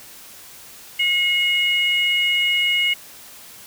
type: tone pair together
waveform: sine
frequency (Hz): 2166 / 2891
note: C#7 / F#7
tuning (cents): -41 / -41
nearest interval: perfect fourth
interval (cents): 500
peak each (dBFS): -18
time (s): 0.99-2.94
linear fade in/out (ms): 10
effects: tanh soft clip ceiling -10 dBFS + white hiss -42 dBFS RMS until 3.66 s